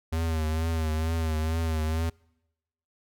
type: tone with vibrato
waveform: square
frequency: 80.1 Hz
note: E2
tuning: 49 cents flat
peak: -26 dBFS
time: 0.12-2.1 s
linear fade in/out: 10 ms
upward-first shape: triangle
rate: 2.2 Hz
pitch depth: 59 cents each way
effects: noise-tail reverb RT60 0.9 s tail -26 dB re dry